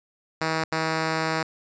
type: tone bursts at uneven times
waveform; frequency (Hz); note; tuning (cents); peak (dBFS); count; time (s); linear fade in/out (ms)
5% pulse; 160; D#3; +49; -12; 2; 0.41-0.64 / 0.72-1.43; 5
effects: resampled to 16000 Hz